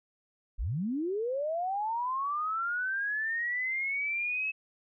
sine linear sweep, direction up, 32.7 to 2600 Hz, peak -29 dBFS, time 0.58-4.52 s, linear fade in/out 20 ms, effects none

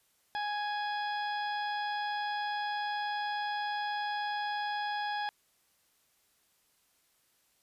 harmonic tone with a mistuned harmonic, 830.6 Hz, G#5, in tune, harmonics 1 / 2 / 3 / 4 / 5 / 6, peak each -33 / -38 / -49 / -44 / -53 / -48 dBFS, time 0.35-5.29 s, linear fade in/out 0 ms, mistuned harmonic 4, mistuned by +17 cents, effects white hiss -71 dBFS RMS until 7.62 s + resampled to 32000 Hz

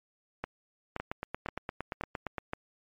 two click trains, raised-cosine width 0.5 ms, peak -18 / -19 dBFS, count 5 / 13, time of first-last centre 0.44-2.534 / 1-2.382 s, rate 1.91 / 8.68 Hz, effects MP3 64 kbps

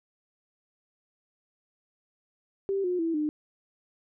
sine tone with pitch steps, 392 / 359.5 / 329.6 / 302.3 Hz, G4 / F#4 / E4 / D#4, 0 / -50 / 0 / -50 cents, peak -25 dBFS, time 2.69-3.29 s, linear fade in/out 0 ms, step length 150 ms, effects none

